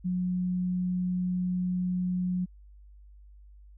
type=tone; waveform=sine; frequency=181.1 Hz; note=F#3; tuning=37 cents flat; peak=-26 dBFS; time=0.04-2.46 s; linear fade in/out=20 ms; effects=added 50 Hz sine -49 dBFS peak until 3.77 s